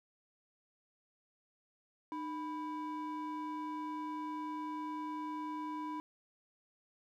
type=ring-modulated tone; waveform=triangle; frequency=647 Hz; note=E5; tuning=32 cents flat; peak=-33 dBFS; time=2.12-6 s; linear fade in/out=0 ms; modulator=342 Hz; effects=none